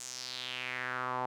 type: tone with band-pass filter sweep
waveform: sawtooth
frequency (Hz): 126.5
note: B2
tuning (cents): +42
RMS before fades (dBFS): -38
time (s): 0-1.26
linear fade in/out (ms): 5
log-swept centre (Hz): 7400 to 860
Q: 3.4
effects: none